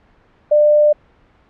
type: tone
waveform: sine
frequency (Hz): 597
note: D5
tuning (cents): +28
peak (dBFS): -8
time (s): 0.51-0.93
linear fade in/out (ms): 10
effects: pink hiss -53 dBFS RMS until 1.49 s + low-pass 2000 Hz 12 dB/octave